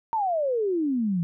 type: exponential sweep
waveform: sine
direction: down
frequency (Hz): 932.3 to 163.8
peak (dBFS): -22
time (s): 0.13-1.23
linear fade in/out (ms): 0
effects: none